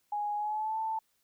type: tone with pitch glide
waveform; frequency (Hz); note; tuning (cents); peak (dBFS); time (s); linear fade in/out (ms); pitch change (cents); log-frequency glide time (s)
sine; 830 to 884.4; G#5 to A5; -1 to +9; -30; 0.12-0.99; 5; +110; 0.36-0.78
effects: white hiss -74 dBFS RMS until 1.23 s